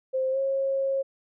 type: tone with pitch glide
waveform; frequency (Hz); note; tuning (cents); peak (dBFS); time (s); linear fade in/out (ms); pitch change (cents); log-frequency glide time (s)
sine; 523.3 to 541.8; C5 to C#5; 0 to -40; -23; 0.13-1.03; 20; +60; 0.31-0.38
effects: none